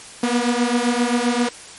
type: beating tone pair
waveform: sawtooth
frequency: 237.6 / 245.2 Hz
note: A#3 / B3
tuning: +33 / -12 cents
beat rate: 7.6 Hz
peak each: -16 dBFS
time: 0.23-1.49 s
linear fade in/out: 5 ms
effects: white hiss -39 dBFS RMS until 1.78 s + MP3 48 kbps